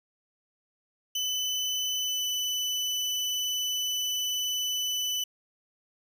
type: tone with pitch glide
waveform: 30% pulse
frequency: 3010 to 2993 Hz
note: F#7 to F#7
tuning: +29 to +19 cents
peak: -25 dBFS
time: 1.15-5.24 s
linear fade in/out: 5 ms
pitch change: -10 cents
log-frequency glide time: 1.98-2.25 s
effects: none